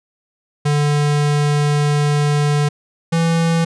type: tone pair in turn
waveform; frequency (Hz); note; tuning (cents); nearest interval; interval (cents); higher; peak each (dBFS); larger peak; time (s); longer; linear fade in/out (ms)
square; 146.8 / 165.97; D3 / E3; 0 / +12; major second; 212; second; -14; neither; 0.65-2.69 / 3.12-3.65; first; 10
effects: resampled to 22050 Hz